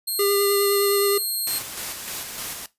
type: tone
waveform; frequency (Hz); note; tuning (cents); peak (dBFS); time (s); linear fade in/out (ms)
15% pulse; 4223; C8; +15; -17; 0.07-1.59; 10
type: tone with vibrato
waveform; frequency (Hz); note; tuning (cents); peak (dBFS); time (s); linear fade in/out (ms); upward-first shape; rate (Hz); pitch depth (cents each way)
square; 402.1; G4; +44; -20; 0.19-1.18; 5; triangle; 9.7; 18
type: noise with tremolo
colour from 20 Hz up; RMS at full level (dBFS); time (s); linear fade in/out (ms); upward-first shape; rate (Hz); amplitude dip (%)
white; -30; 1.47-2.66; 2; square; 3.3; 35
effects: noise-tail reverb RT60 0.2 s tail -18 dB re dry + resampled to 32000 Hz